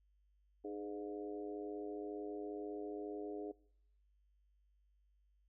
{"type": "harmonic tone with a mistuned harmonic", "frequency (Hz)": 102.1, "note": "G#2", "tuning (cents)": -29, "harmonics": [3, 4, 5, 6, 7], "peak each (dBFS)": [-46, -44, -54, -55, -55], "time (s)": [0.64, 3.52], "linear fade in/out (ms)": 10, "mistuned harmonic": 4, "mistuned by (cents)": 31, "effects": ["noise-tail reverb RT60 0.7 s tail -23 dB re dry", "added 50 Hz sine -70 dBFS peak until 5.48 s"]}